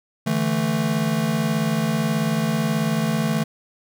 square chord, D suspended second, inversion none, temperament just, 146.83 / 165.19 / 220.2 Hz, D3 / E3 / A3, 0 / +4 / +2 cents, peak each -27 / -25 / -23 dBFS, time 0.26-3.44 s, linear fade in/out 10 ms, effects none

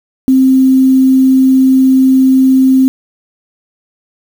sine tone with quantisation, 262.6 Hz, C4, 6 cents sharp, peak -4 dBFS, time 0.28-2.88 s, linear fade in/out 0 ms, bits 5, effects none

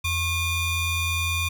35% pulse ring-modulated tone, 1174.7 Hz, D6, in tune, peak -18 dBFS, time 0.04-1.49 s, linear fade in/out 10 ms, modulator 1260 Hz, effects none

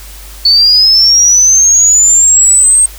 sine linear sweep, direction up, 4435 to 8450 Hz, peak -3 dBFS, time 0.45-2.86 s, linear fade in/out 5 ms, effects added 50 Hz sine -29 dBFS peak until 2.98 s + white hiss -33 dBFS RMS until 2.98 s

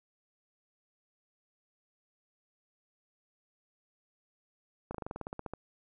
slowing click train, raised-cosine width 1 ms, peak -24 dBFS, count 13, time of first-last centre 4.91-5.536 s, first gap 35 ms, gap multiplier 1.07, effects none

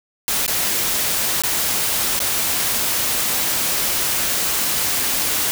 white noise with dropouts, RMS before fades -20 dBFS, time 0.28-5.51 s, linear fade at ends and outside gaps 0 ms, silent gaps 0.464-0.479 / 1.42-1.436 / 2.191-2.202 s, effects none

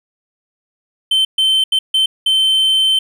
triangle tone bursts at uneven times, 3091 Hz, G7, 25 cents flat, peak -9 dBFS, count 5, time 1.11-1.25 / 1.38-1.64 / 1.72-1.79 / 1.94-2.06 / 2.26-2.99 s, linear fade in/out 5 ms, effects none

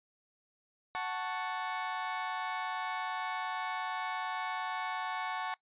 30% pulse chord, F# minor, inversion none, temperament equal, 740 / 880 / 1108.7 Hz, F#5 / A5 / C#6, 0 / 0 / 0 cents, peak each -36 / -36 / -36 dBFS, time 0.95-5.54 s, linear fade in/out 0 ms, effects noise-tail reverb RT60 0.1 s tail -22 dB re dry + resampled to 8000 Hz

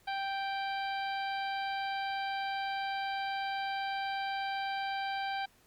harmonic tone, 784 Hz, G5, in tune, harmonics 1 / 2 / 3 / 4 / 5 / 6, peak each -34 / -40 / -44 / -46 / -48 / -50 dBFS, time 0.07-5.46 s, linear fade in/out 10 ms, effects pink hiss -65 dBFS RMS until 5.66 s + Opus 48 kbps

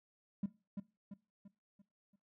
triangle tone with echo, 199.9 Hz, G3, 34 cents sharp, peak -29 dBFS, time 0.43-0.46 s, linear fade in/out 5 ms, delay 340 ms, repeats 5, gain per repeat -7 dB, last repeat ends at 2.16 s, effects noise-tail reverb RT60 0.3 s tail -21 dB re dry + tanh soft clip ceiling -30 dBFS

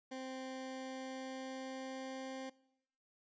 20% pulse tone with pitch glide, 261.3 to 263.7 Hz, C4 to C4, -2 to +14 cents, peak -38 dBFS, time 0.11-2.5 s, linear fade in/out 10 ms, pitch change +16 cents, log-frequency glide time 0.41-2.34 s, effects noise-tail reverb RT60 0.9 s tail -23 dB re dry + resampled to 16000 Hz

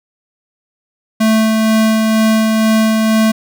square tone with tremolo, 220 Hz, A3, in tune, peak -9 dBFS, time 1.2-3.32 s, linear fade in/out 10 ms, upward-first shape sine, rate 2.1 Hz, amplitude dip 25%, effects none

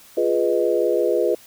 sine chord, F half-diminished seventh, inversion none, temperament equal, 349.2 / 415.3 / 493.9 / 622.3 Hz, F4 / Ab4 / Cb5 / Eb5, 0 / 0 / 0 / 0 cents, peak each -22 / -22 / -21 / -24 dBFS, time 0.17-1.35 s, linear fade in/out 5 ms, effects white hiss -48 dBFS RMS until 1.46 s

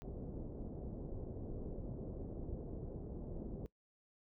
pink low-pass noise, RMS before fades -45 dBFS, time 0.02-3.66 s, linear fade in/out 0 ms, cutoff 520 Hz, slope 24 dB/octave, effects noise-tail reverb RT60 0.1 s tail -21 dB re dry

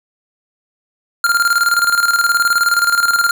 square tone with tremolo, 1396.9 Hz, F6, in tune, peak -10 dBFS, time 1.24-3.31 s, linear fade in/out 2 ms, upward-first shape square, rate 19 Hz, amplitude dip 60%, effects none

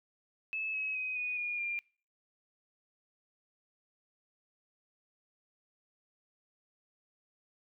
sine tone with pitch steps, 2604 / 2561 / 2518 / 2476 / 2435 / 2395 Hz, E7 / D#7 / D#7 / D#7 / D#7 / D7, -22 / +49 / +20 / -9 / -38 / +33 cents, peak -33 dBFS, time 0.53-1.79 s, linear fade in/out 0 ms, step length 210 ms, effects noise-tail reverb RT60 0.4 s tail -23 dB re dry

